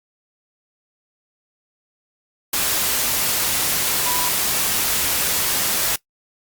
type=tone in noise; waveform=sine; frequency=987.8 Hz; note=B5; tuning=in tune; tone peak=-26 dBFS; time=4.06-4.29 s; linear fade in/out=5 ms; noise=white; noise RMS=-20 dBFS; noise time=2.53-5.96 s; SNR=-9 dB; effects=noise-tail reverb RT60 0.1 s tail -21 dB re dry + Opus 48 kbps